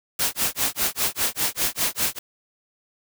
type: noise with tremolo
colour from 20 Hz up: white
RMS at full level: -21 dBFS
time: 0.19-2.19 s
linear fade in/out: 5 ms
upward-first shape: sine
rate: 5 Hz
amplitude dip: 100%
effects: none

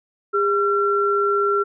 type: tone pair together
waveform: sine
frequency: 404.3 / 1360 Hz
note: G#4 / F6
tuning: -46 / -46 cents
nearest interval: octave + major sixth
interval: 2100 cents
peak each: -19 dBFS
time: 0.33-1.64 s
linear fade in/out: 20 ms
effects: none

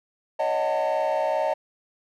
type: chord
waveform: triangle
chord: D# half-diminished seventh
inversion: third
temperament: just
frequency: 560 / 622.3 / 746.7 / 896 Hz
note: C#5 / D#5 / F#5 / A5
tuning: +18 / 0 / +16 / +31 cents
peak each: -25 / -22 / -27 / -25 dBFS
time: 0.39-1.54 s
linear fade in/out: 10 ms
effects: tanh soft clip ceiling -15 dBFS

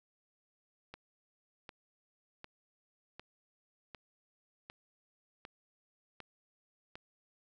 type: click train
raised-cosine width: 0.3 ms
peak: -30 dBFS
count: 9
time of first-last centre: 0.94-6.955 s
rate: 1.33 Hz
effects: none

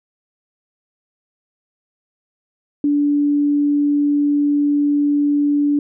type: tone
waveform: sine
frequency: 290 Hz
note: D4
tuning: 22 cents flat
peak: -13 dBFS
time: 2.84-5.79 s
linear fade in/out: 2 ms
effects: none

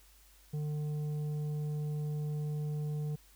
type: tone with tanh clipping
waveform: sine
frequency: 150 Hz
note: D3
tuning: 37 cents sharp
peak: -34 dBFS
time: 0.53-3.16 s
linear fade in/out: 10 ms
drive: 7 dB
effects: added 50 Hz sine -61 dBFS peak until 3.35 s + white hiss -63 dBFS RMS until 3.35 s

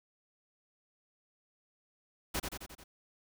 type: noise with echo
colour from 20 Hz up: pink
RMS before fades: -34 dBFS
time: 2.34-2.4 s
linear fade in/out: 10 ms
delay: 88 ms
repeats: 5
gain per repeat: -4 dB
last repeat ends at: 2.84 s
effects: none

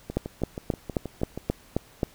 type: two click trains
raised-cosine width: 2 ms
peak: -19 / -10 dBFS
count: 9 / 8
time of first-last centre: 0.1-1.376 / 0.17-2.032 s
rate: 6.27 / 3.76 Hz
effects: pink hiss -54 dBFS RMS until 2.14 s

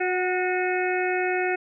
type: harmonic tone with a mistuned harmonic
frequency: 364.1 Hz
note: F#4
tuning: 28 cents flat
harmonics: 1 / 2 / 4 / 5 / 6 / 7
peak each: -25 / -28 / -31 / -32 / -33 / -33 dBFS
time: 0-1.56 s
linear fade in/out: 10 ms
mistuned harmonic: 2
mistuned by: +21 cents
effects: none

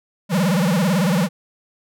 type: tone with vibrato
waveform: square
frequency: 181.6 Hz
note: F#3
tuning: 32 cents flat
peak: -16 dBFS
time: 0.29-1.29 s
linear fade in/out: 50 ms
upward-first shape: sine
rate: 18 Hz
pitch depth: 230 cents each way
effects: none

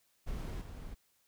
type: noise with level steps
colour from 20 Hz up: brown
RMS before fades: -39 / -45 dBFS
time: 0.26-0.95 s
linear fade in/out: 20 ms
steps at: 0.61 s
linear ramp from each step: 5 ms
effects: white hiss -73 dBFS RMS until 1.27 s

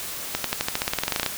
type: accelerating click train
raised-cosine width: 0.2 ms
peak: -5 dBFS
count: 17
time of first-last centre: 0.35-1.263 s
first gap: 93 ms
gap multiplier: 0.93
effects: white hiss -33 dBFS RMS until 1.37 s

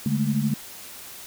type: tone cluster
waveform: sine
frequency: 143.4 / 209.2 / 221.7 Hz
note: D3 / G#3 / A3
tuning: -41 / +13 / +13 cents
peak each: -25 dBFS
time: 0.06-0.54 s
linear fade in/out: 2 ms
effects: white hiss -41 dBFS RMS until 1.26 s

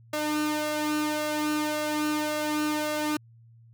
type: tone with flanger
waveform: sawtooth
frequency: 302.5 Hz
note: D#4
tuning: 49 cents flat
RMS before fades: -28 dBFS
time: 0.13-3.17 s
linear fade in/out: 5 ms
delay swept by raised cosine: 1.8 to 2.59 ms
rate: 1.8 Hz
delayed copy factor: +0.6
effects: added 115 Hz sine -51 dBFS peak until 3.73 s

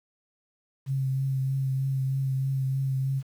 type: tone with vibrato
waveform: sine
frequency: 134 Hz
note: C3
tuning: 42 cents sharp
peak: -24 dBFS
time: 0.86-3.23 s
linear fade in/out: 50 ms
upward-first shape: triangle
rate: 3.2 Hz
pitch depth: 24 cents each way
effects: 9-bit

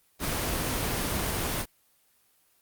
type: noise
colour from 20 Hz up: pink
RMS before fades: -29 dBFS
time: 0.19-1.66 s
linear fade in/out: 50 ms
effects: white hiss -66 dBFS RMS until 2.61 s + Opus 24 kbps

